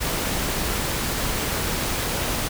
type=noise; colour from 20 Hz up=pink; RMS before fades=-25 dBFS; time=0-2.49 s; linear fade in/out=20 ms; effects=none